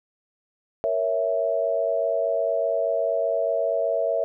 sine chord, A# diminished, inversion none, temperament equal, 466.2 / 554.4 / 659.3 Hz, A#4 / C#5 / E5, 0 / 0 / 0 cents, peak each -28 / -26 / -23 dBFS, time 0.84-4.24 s, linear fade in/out 0 ms, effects none

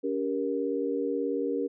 sine chord, G diminished, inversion second, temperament just, 282.2 / 392 / 470.4 Hz, Db4 / G4 / Bb4, +31 / 0 / +16 cents, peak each -31 / -32 / -30 dBFS, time 0.03-1.68 s, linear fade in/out 20 ms, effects none

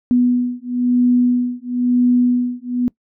sine beating tone pair, 245.7 / 246.7 Hz, B3 / B3, -9 / -2 cents, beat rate 1 Hz, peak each -16 dBFS, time 0.11-2.88 s, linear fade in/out 0 ms, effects noise-tail reverb RT60 0.1 s tail -23 dB re dry

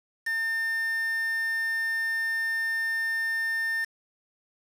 triangle tone with quantisation, 1800 Hz, A6, 39 cents sharp, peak -24 dBFS, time 0.26-3.85 s, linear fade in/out 10 ms, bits 6, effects low-pass 10000 Hz 12 dB/octave

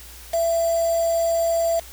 sine tone with quantisation, 668 Hz, E5, 23 cents sharp, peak -18 dBFS, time 0.33-1.8 s, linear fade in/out 10 ms, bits 5, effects added 60 Hz sine -43 dBFS peak until 1.92 s + white hiss -43 dBFS RMS until 1.92 s

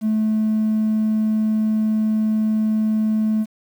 triangle tone, 216.9 Hz, A3, 25 cents flat, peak -13 dBFS, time 0.01-3.46 s, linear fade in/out 50 ms, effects tanh soft clip ceiling -12 dBFS + 8-bit

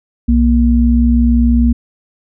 sine tone pair together, 62.5 / 236 Hz, B1 / A#3, +21 / +22 cents, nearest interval octave + major seventh, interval 2301 cents, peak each -10 dBFS, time 0.28-1.73 s, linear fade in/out 10 ms, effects none

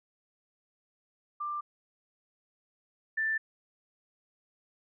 sine tone pair in turn, 1186 / 1770.3 Hz, D6 / A6, +17 / +10 cents, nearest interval perfect fifth, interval 693 cents, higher second, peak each -32 / -27 dBFS, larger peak second, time 1.4-1.61 / 3.17-3.38 s, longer neither, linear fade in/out 10 ms, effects none

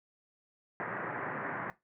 white band-pass noise, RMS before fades -38 dBFS, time 0.8-1.7 s, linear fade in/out 0 ms, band 110 to 1900 Hz, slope 48 dB/octave, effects noise-tail reverb RT60 0.2 s tail -17 dB re dry

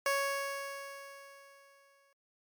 15% pulse tone with exponential decay, 555 Hz, C#5, 2 cents sharp, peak -21 dBFS, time 0.06-2.13 s, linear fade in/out 2 ms, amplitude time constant 450 ms, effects MP3 96 kbps

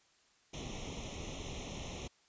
pink noise with comb filter, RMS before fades -43 dBFS, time 0.53-2.08 s, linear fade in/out 10 ms, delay 0.32 ms, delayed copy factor +0.95, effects white hiss -69 dBFS RMS until 2.28 s + resampled to 16000 Hz

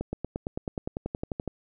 accelerating click train, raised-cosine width 2 ms, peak -17 dBFS, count 16, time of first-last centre 0.01-1.477 s, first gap 120 ms, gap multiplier 0.97, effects none

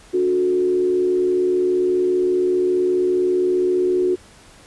sine tone with frequency modulation, 364.5 Hz, F#4, 26 cents flat, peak -15 dBFS, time 0.13-4.16 s, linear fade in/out 20 ms, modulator 75 Hz, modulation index 0.48, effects pink hiss -47 dBFS RMS until 4.66 s + resampled to 24000 Hz

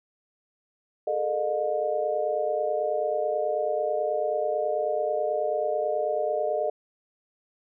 sine tone cluster, 423.8 / 453 / 610 / 714 Hz, G#4 / A#4 / D#5 / F5, +35 / -50 / -34 / +38 cents, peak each -32 / -32 / -26 / -31 dBFS, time 1.07-6.7 s, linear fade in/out 5 ms, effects none

